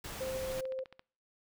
pink noise, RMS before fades -43 dBFS, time 0.04-0.61 s, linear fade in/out 5 ms
sine tone with tremolo, 523.3 Hz, C5, in tune, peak -34 dBFS, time 0.2-0.84 s, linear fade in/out 10 ms, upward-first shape sine, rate 14 Hz, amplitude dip 25%
click train, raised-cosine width 0.3 ms, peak -34 dBFS, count 9, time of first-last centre 0.45-0.994 s, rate 14.7 Hz
effects noise-tail reverb RT60 0.5 s tail -26 dB re dry

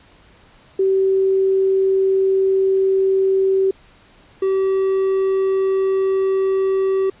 sine / triangle tone pair in turn, 384.3 / 384.3 Hz, G4 / G4, -34 / -34 cents, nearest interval unison, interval 0 cents, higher neither, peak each -13 dBFS, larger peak neither, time 0.79-3.71 / 4.42-7.1 s, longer first, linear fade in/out 5 ms, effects pink hiss -50 dBFS RMS until 7.2 s + resampled to 8000 Hz

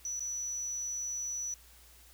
sine tone with dropouts, 5920 Hz, F#8, in tune, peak -34 dBFS, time 0.05-1.54 s, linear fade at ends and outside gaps 1 ms, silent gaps 0.195-0.205 s, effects added 60 Hz sine -59 dBFS peak until 2.13 s + white hiss -59 dBFS RMS until 2.13 s

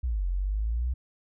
sine exponential two-way sweep, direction down then up, 65.9 to 43.65 to 64.2 Hz, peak -25 dBFS, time 0.03-0.94 s, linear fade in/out 10 ms, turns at 0.27 s, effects none

